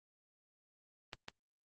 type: clicks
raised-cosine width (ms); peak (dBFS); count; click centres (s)
0.2; -25; 2; 1.132 / 1.284
effects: Opus 24 kbps